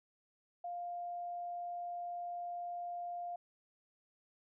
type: tone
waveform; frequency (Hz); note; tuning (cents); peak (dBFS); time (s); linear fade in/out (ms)
sine; 701; F5; +6; -39; 0.64-3.36; 5
effects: none